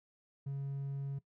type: tone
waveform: triangle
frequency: 138.59 Hz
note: C#3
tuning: in tune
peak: -33 dBFS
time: 0.46-1.19 s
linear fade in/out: 10 ms
effects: noise-tail reverb RT60 0.1 s tail -20 dB re dry + tanh soft clip ceiling -31 dBFS